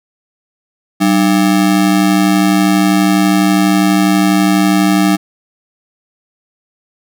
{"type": "ring-modulated tone", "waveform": "square", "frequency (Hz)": 246.9, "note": "B3", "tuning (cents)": 0, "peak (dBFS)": -6, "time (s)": [1, 5.17], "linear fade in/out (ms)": 20, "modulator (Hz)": 56.1, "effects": []}